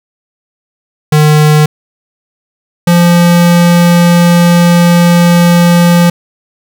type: tone pair in turn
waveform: square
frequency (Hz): 151.9 / 173.09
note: D#3 / F3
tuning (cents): -41 / -15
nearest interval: major second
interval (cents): 226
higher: second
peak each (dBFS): -4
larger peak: neither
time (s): 1.12-1.66 / 2.87-6.1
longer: second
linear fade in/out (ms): 5
effects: none